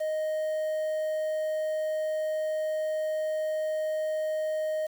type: tone with quantisation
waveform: triangle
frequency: 622.3 Hz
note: D#5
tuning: in tune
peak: -25 dBFS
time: 0-4.87 s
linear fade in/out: 10 ms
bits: 8
effects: none